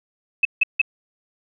sine tone bursts, 2599 Hz, E7, 25 cents flat, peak -12 dBFS, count 3, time 0.43-0.816 s, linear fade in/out 5 ms, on 22 ms, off 160 ms, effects none

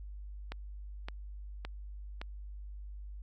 click train, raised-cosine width 0.3 ms, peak -24 dBFS, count 4, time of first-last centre 0.52-2.215 s, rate 1.77 Hz, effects added 50 Hz sine -42 dBFS peak until 3.22 s

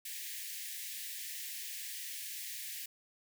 white high-pass noise, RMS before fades -43 dBFS, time 0.05-2.86 s, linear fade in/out 5 ms, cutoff 1700 Hz, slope 96 dB/octave, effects none

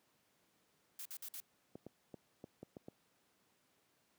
blue noise bursts, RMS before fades -47 dBFS, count 4, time 0.99-1.402 s, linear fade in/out 2 ms, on 64 ms, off 52 ms
clicks, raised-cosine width 2 ms, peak -34 dBFS, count 7, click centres 1.755 / 1.866 / 2.142 / 2.441 / 2.63 / 2.768 / 2.884 s
effects pink hiss -75 dBFS RMS until 4.18 s + high-pass 150 Hz 12 dB/octave

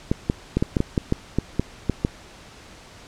clicks, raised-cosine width 3 ms, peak -6 dBFS, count 12, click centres 0.115 / 0.299 / 0.57 / 0.625 / 0.768 / 0.804 / 0.978 / 1.124 / 1.386 / 1.596 / 1.897 / 2.049 s, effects pink hiss -45 dBFS RMS until 3.07 s + low-pass 7000 Hz 12 dB/octave

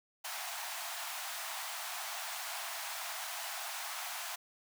pink high-pass noise, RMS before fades -41 dBFS, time 0.24-4.36 s, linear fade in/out 10 ms, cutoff 650 Hz, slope 96 dB/octave, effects none

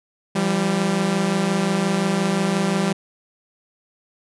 sawtooth tone pair together, 170.2 / 195.9 Hz, F3 / G3, -44 / -1 cents, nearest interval major second, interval 243 cents, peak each -19 / -16 dBFS, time 0.35-2.93 s, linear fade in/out 10 ms, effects resampled to 24000 Hz

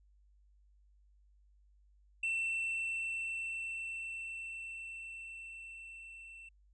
triangle tone with level ramp, 2688 Hz, E7, 33 cents sharp, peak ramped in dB -30 to -48 dBFS, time 2.23-6.49 s, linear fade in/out 5 ms, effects added 50 Hz sine -63 dBFS peak until 6.73 s + resampled to 22050 Hz

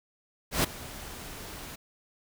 pink noise with ADSR envelope, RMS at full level -23 dBFS, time 0.51-1.76 s, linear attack 130 ms, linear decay 8 ms, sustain -19 dB, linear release 12 ms, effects none

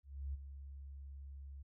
sine tone with ADSR envelope, 69.1 Hz, C#2, 5 cents flat, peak -37 dBFS, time 0.03-1.63 s, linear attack 310 ms, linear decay 21 ms, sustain -10 dB, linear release 13 ms, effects none

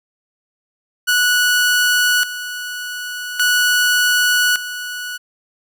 sawtooth tone with tremolo, 1472 Hz, F#6, 9 cents flat, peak -9 dBFS, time 1.07-5.18 s, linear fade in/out 20 ms, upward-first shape square, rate 0.43 Hz, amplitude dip 75%, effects none

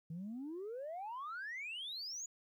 sine exponential sweep, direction up, 155.56 to 6970 Hz, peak -40 dBFS, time 0.1-2.26 s, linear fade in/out 5 ms, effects tanh soft clip ceiling -39 dBFS + 13-bit

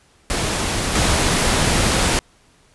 pink noise with level steps, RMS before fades -21 / -17 dBFS, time 0.3-2.19 s, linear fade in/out 0 ms, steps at 0.95 s, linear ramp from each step 2 ms, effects pink hiss -55 dBFS RMS until 2.74 s + resampled to 24000 Hz

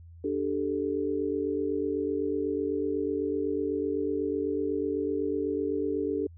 sine chord, D suspended fourth, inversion none, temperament equal, 293.7 / 392 / 440 Hz, D4 / G4 / A4, 0 / 0 / 0 cents, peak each -31 dBFS, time 0.24-6.27 s, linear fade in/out 5 ms, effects added 84 Hz sine -46 dBFS peak until 6.37 s

